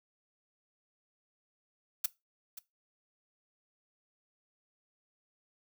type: noise with echo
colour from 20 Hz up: blue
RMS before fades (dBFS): -29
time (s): 2.04-2.06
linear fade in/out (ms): 5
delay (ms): 530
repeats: 1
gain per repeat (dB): -15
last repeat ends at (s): 2.59
effects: noise-tail reverb RT60 0.2 s tail -19 dB re dry